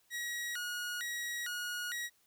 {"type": "tone with vibrato", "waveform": "sawtooth", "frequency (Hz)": 1661.2, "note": "G#6", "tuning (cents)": 0, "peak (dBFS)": -33, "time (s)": [0.1, 2.1], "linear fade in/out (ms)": 50, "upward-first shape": "square", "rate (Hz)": 1.1, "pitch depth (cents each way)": 240, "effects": ["white hiss -71 dBFS RMS until 2.26 s"]}